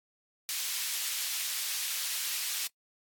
pink high-pass noise, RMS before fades -34 dBFS, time 0.49-2.67 s, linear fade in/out 0 ms, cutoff 3000 Hz, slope 12 dB/octave, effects noise-tail reverb RT60 0.1 s tail -24 dB re dry + AAC 64 kbps

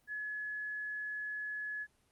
sine tone, 1700 Hz, G#6, 40 cents sharp, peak -37 dBFS, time 0.07-1.87 s, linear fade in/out 50 ms, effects pink hiss -72 dBFS RMS until 2.11 s + Opus 24 kbps

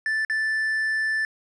triangle tone with dropouts, 1760 Hz, A6, in tune, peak -20 dBFS, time 0.06-1.25 s, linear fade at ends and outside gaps 1 ms, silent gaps 0.249-0.298 s, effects resampled to 22050 Hz

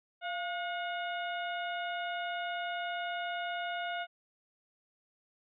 harmonic tone with a mistuned harmonic, 723 Hz, F#5, 40 cents flat, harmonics 1 / 2 / 3 / 4 / 5, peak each -36 / -39 / -45 / -45 / -48 dBFS, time 0.21-4.07 s, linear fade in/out 50 ms, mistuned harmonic 1, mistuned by -71 cents, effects none

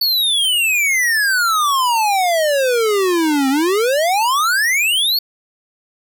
square exponential two-way sweep, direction down then up, 4512 to 261.6 to 4512 Hz, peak -14 dBFS, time 0.01-5.19 s, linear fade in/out 5 ms, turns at 3.49 s, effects none

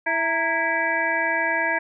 harmonic tone with a mistuned harmonic, 329.6 Hz, E4, in tune, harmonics 1 / 2 / 3 / 5 / 6 / 7, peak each -34 / -28 / -27 / -24 / -27 / -29 dBFS, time 0.06-1.79 s, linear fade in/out 10 ms, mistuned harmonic 3, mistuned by -110 cents, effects none

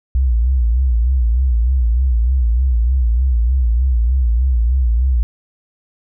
sine tone with vibrato, 61 Hz, B1, 21 cents flat, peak -11 dBFS, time 0.15-5.23 s, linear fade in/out 0 ms, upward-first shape sine, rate 3.3 Hz, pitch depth 140 cents each way, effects none

